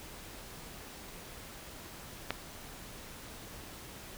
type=click; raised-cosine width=0.3 ms; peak=-15 dBFS; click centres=2.306 s; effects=pink hiss -48 dBFS RMS until 4.17 s